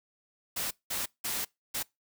white noise bursts at uneven times, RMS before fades -33 dBFS, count 4, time 0.56-0.71 / 0.9-1.06 / 1.24-1.45 / 1.74-1.83 s, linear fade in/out 10 ms, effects noise-tail reverb RT60 0.2 s tail -24 dB re dry

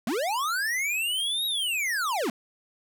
square linear two-way sweep, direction up then down, 196 to 3847 to 196 Hz, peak -26 dBFS, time 0.07-2.3 s, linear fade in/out 2 ms, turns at 1.46 s, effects none

